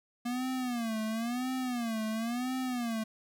square tone with vibrato, 237.5 Hz, A#3, 33 cents sharp, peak -32 dBFS, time 0.25-3.04 s, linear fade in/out 10 ms, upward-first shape sine, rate 0.97 Hz, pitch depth 150 cents each way, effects none

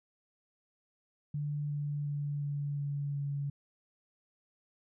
sine tone with pitch steps, 146.83 / 145.82 / 144.81 / 143.81 / 142.81 / 141.83 Hz, D3 / D3 / D3 / D3 / D3 / C#3, 0 / -12 / -24 / -36 / -48 / +40 cents, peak -32 dBFS, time 1.34-3.5 s, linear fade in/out 5 ms, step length 360 ms, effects none

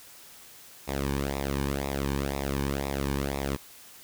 sawtooth tone with flanger, 69.3 Hz, C#2, in tune, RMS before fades -30 dBFS, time 0.87-3.57 s, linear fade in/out 20 ms, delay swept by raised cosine 0.65 to 1.53 ms, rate 2 Hz, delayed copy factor -0.75, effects white hiss -50 dBFS RMS until 4.03 s

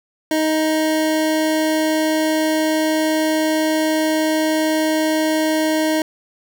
25% pulse tone, 313.1 Hz, D#4, 11 cents sharp, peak -12 dBFS, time 0.31-6.02 s, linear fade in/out 2 ms, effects none

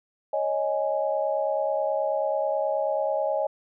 sine chord, C# suspended second, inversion none, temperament just, 554.4 / 623.7 / 831.5 Hz, C#5 / D#5 / G#5, 0 / +4 / +2 cents, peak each -27 / -26 / -30 dBFS, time 0.33-3.47 s, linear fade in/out 5 ms, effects none

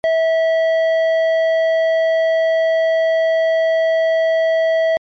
triangle tone with tanh clipping, 650 Hz, E5, 24 cents flat, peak -14 dBFS, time 0.04-4.97 s, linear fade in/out 0 ms, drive 13 dB, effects MP3 48 kbps

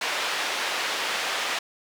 white band-pass noise, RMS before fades -28 dBFS, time 0.01-1.59 s, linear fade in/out 5 ms, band 480 to 3300 Hz, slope 12 dB/octave, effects none

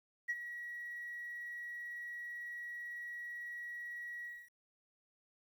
sine tone with ADSR envelope, 1917 Hz, A#6, 48 cents sharp, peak -30 dBFS, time 0.28-4.5 s, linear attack 21 ms, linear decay 40 ms, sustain -12 dB, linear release 250 ms, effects tanh soft clip ceiling -30 dBFS + 11-bit

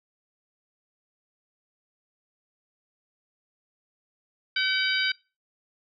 harmonic tone with a mistuned harmonic, 760 Hz, F#5, 46 cents sharp, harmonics 2 / 3 / 4 / 5 / 6, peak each -27 / -29 / -30 / -31 / -32 dBFS, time 4.56-5.12 s, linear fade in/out 5 ms, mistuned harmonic 6, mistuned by +67 cents, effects noise-tail reverb RT60 0.3 s tail -23 dB re dry

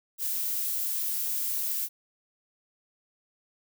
violet noise, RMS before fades -30 dBFS, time 0.18-1.89 s, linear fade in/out 50 ms, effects none

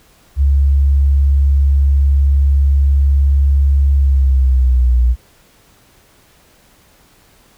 sine tone with pitch glide, 69.5 to 60.5 Hz, C#2 to B1, +5 to -35 cents, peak -8 dBFS, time 0.36-5.16 s, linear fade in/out 50 ms, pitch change -240 cents, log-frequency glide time 3.95-5.02 s, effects pink hiss -50 dBFS RMS until 7.57 s

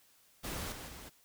pink noise with level steps, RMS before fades -40 / -46 / -49 dBFS, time 0.43-1.1 s, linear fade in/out 20 ms, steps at 0.72 / 0.88 s, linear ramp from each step 2 ms, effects white hiss -66 dBFS RMS until 1.24 s

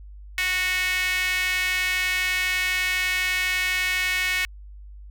sawtooth tone with high-pass filter, 368 Hz, F#4, 9 cents flat, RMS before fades -24 dBFS, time 0.38-4.45 s, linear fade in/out 0 ms, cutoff 2100 Hz, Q 4.5, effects added 50 Hz sine -39 dBFS peak until 5.1 s

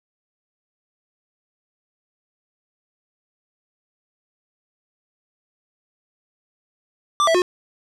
square tone with pitch steps, 1177 / 656 / 361 Hz, D6 / E5 / F#4, +3 / -9 / -43 cents, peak -15 dBFS, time 7.2-7.419 s, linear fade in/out 0 ms, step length 73 ms, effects low-pass 7000 Hz 12 dB/octave

